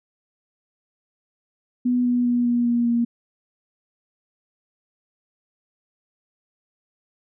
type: tone with pitch steps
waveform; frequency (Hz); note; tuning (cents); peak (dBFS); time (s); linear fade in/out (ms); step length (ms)
sine; 246.9 / 244.6 / 242.4 / 240.1 / 237.9 / 235.8; B3 / B3 / B3 / B3 / A#3 / A#3; 0 / -16 / -32 / -49 / +35 / +20; -17; 1.85-3.05; 10; 200
effects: none